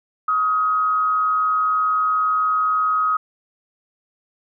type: tone with frequency modulation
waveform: sine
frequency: 1262 Hz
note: D#6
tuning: 24 cents sharp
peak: -16 dBFS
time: 0.28-3.17 s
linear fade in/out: 5 ms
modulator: 133 Hz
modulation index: 0.36
effects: none